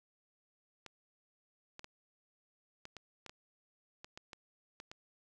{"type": "clicks", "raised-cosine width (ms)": 0.2, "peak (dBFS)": -30, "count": 12, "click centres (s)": [0.863, 1.794, 1.844, 2.854, 2.967, 3.263, 3.295, 4.045, 4.175, 4.332, 4.801, 4.915], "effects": []}